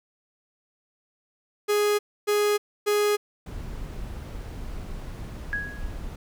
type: tone bursts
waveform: 45% pulse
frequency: 415.3 Hz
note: G#4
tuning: in tune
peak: -20 dBFS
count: 3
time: 1.68-3.17 s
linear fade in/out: 20 ms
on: 310 ms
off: 280 ms
type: noise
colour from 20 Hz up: brown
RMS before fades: -35 dBFS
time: 3.46-6.16 s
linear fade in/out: 5 ms
type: tone with exponential decay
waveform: sine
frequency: 1661.2 Hz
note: G#6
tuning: in tune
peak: -23 dBFS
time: 5.53-5.99 s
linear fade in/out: 0 ms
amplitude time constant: 100 ms
effects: none